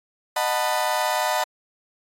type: chord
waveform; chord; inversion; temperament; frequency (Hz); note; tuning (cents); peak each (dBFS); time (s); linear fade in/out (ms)
35% pulse; B dominant seventh; first; just; 617.4 / 740.8 / 889 / 987.8; D#5 / F#5 / A5 / B5; -14 / +2 / +18 / 0; -25; 0.36-1.44; 5
effects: AAC 48 kbps